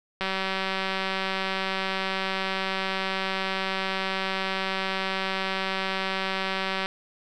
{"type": "click train", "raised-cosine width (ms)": 0.3, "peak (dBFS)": -12, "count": 1271, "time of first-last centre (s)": [0.21, 6.859], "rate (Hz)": 191, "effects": []}